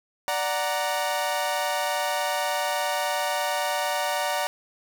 sawtooth chord, D augmented, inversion none, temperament equal, 587.3 / 740 / 932.3 Hz, D5 / F#5 / A#5, 0 / 0 / 0 cents, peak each -25 dBFS, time 0.28-4.47 s, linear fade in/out 0 ms, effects none

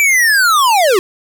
square linear sweep, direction down, 2349 to 350 Hz, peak -9 dBFS, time 0-0.99 s, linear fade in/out 0 ms, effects 7-bit

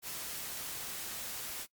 white noise, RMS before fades -41 dBFS, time 0.02-1.67 s, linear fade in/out 50 ms, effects noise-tail reverb RT60 0.1 s tail -22 dB re dry + Opus 48 kbps

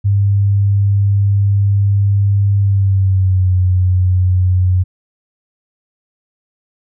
sine tone with pitch glide, 100 to 91.7 Hz, G2 to F#2, +35 to -15 cents, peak -9 dBFS, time 0.04-4.84 s, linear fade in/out 20 ms, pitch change -150 cents, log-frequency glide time 2.59-3.54 s, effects none

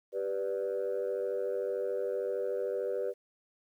sine chord, G major, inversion none, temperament equal, 392 / 493.9 / 587.3 Hz, G4 / B4 / D5, 0 / 0 / 0 cents, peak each -34 / -32 / -36 dBFS, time 0.12-3.14 s, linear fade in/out 50 ms, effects tanh soft clip ceiling -25 dBFS + 11-bit

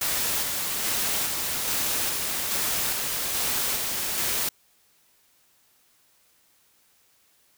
white noise with tremolo, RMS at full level -26 dBFS, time 0.01-4.49 s, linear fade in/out 5 ms, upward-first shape square, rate 1.2 Hz, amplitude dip 25%, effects white hiss -63 dBFS RMS until 7.57 s

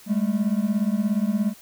triangle beating tone pair, 200 / 217 Hz, G3 / A3, +35 / -24 cents, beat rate 17 Hz, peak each -21 / -21 dBFS, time 0.06-1.54 s, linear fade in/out 50 ms, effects white hiss -49 dBFS RMS until 1.61 s

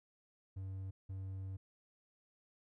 triangle tone bursts at uneven times, 95.6 Hz, G2, 43 cents flat, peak -39 dBFS, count 2, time 0.56-0.91 / 1.09-1.57 s, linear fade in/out 10 ms, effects none

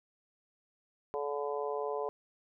harmonic tone, 144.1 Hz, D3, 33 cents flat, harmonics 3 / 4 / 5 / 6 / 7, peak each -35 / -39 / -41 / -44 / -41 dBFS, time 1.14-2.09 s, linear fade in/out 0 ms, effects none

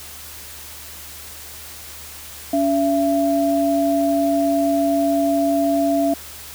sine tone pair together, 283.2 / 673 Hz, C#4 / E5, +37 / +36 cents, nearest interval octave + minor third, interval 1499 cents, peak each -18 dBFS, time 2.53-6.14 s, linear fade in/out 5 ms, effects added 75 Hz sine -45 dBFS peak until 6.54 s + white hiss -37 dBFS RMS until 6.54 s

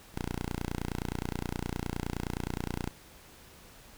5% pulse tone, 29.62 Hz, A#0, 29 cents sharp, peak -22 dBFS, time 0.14-2.91 s, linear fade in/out 10 ms, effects pink hiss -54 dBFS RMS until 3.97 s

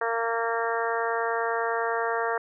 harmonic tone, 229.9 Hz, A#3, 24 cents flat, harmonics 2 / 3 / 4 / 5 / 6 / 7 / 8, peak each -29 / -31 / -32 / -33 / -34 / -34 / -35 dBFS, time 0.01-2.38 s, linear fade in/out 5 ms, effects none

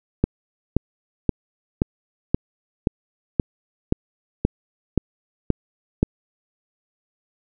click train, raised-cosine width 3 ms, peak -3 dBFS, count 12, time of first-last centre 0.24-6.029 s, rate 1.9 Hz, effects none

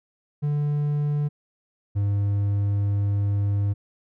triangle tone pair in turn, 146.83 / 101.08 Hz, D3 / G#2, 0 / -46 cents, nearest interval tritone, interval 646 cents, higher first, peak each -19 / -18 dBFS, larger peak second, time 0.42-1.29 / 1.95-3.74 s, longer second, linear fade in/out 20 ms, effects none

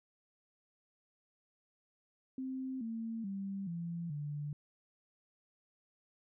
sine tone with pitch steps, 261.6 / 226.4 / 195.98 / 169.63 / 146.82 Hz, C4 / A3 / G3 / E3 / D3, 0 / +50 / 0 / +50 / 0 cents, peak -37 dBFS, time 2.38-4.53 s, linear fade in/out 2 ms, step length 430 ms, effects none

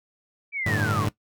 sine linear sweep, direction down, 2344 to 987.8 Hz, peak -26 dBFS, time 0.52-1.07 s, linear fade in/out 50 ms
sawtooth chord, G suspended second, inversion none, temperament equal with one note detuned, 98 / 110 / 148.8 Hz, G2 / A2 / D3, 0 / 0 / +23 cents, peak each -24 / -23 / -25 dBFS, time 0.66-1.09 s, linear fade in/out 5 ms
effects noise-tail reverb RT60 0.1 s tail -17 dB re dry

